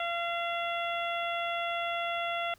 harmonic tone with a mistuned harmonic, 685 Hz, F5, 34 cents flat, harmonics 1 / 2 / 3 / 4 / 5, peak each -33 / -36 / -38 / -39 / -40 dBFS, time 0-2.54 s, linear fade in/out 2 ms, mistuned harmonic 5, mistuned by -16 cents, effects pink hiss -62 dBFS RMS until 2.58 s

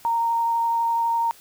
sine tone with vibrato, 926 Hz, A#5, 12 cents flat, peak -19 dBFS, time 0.05-1.31 s, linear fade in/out 0 ms, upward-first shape triangle, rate 12 Hz, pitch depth 10 cents each way, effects white hiss -50 dBFS RMS until 1.4 s

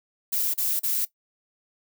violet noise bursts, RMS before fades -25 dBFS, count 3, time 0.32-1.052 s, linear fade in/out 10 ms, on 220 ms, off 36 ms, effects noise-tail reverb RT60 0.1 s tail -17 dB re dry

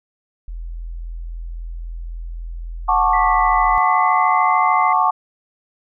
sine tone, 41.88 Hz, E1, 28 cents sharp, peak -26 dBFS, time 0.48-3.78 s, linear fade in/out 0 ms
sine chord, D major seventh, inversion first, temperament just, 734.2 / 881 / 1101.2 / 1174.7 Hz, F#5 / A5 / C#6 / D6, -14 / +2 / -12 / 0 cents, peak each -19 / -18 / -17 / -20 dBFS, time 2.88-5.11 s, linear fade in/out 10 ms
sine tone with pitch glide, 1975.5 to 2063 Hz, B6 to C7, 0 to -25 cents, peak -24 dBFS, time 3.13-4.93 s, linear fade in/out 5 ms, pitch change +75 cents, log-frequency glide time 3.3-4.61 s
effects none

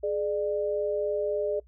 sine tone pair together, 420 / 596.4 Hz, G#4 / D5, +19 / +27 cents, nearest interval tritone, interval 608 cents, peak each -28 dBFS, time 0.03-1.6 s, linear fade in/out 10 ms, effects noise-tail reverb RT60 0.1 s tail -23 dB re dry + added 60 Hz sine -53 dBFS peak until 1.67 s

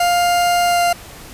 40% pulse tone with pitch glide, 702 to 697.2 Hz, F5 to F5, +9 to -3 cents, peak -12 dBFS, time 0-0.93 s, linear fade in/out 5 ms, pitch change -12 cents, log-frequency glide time 0.65-0.82 s, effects pink hiss -37 dBFS RMS until 1.33 s + resampled to 32000 Hz

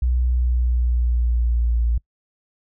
sine tone with pitch glide, 61.74 to 57.94 Hz, B1 to A#1, 0 to -10 cents, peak -16 dBFS, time 0.02-1.98 s, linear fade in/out 5 ms, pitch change -110 cents, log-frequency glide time 0.28-1.87 s, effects noise-tail reverb RT60 0.1 s tail -25 dB re dry

